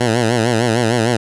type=tone with vibrato; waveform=10% pulse; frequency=116.54 Hz; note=A#2; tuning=in tune; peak=-5 dBFS; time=0-1.17 s; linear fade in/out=10 ms; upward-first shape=sine; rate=6.6 Hz; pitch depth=110 cents each way; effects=resampled to 24000 Hz